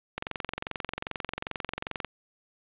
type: click train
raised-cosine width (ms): 0.3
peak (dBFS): -15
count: 43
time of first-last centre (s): 0.18-2.047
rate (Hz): 22.5
effects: resampled to 8000 Hz + 9-bit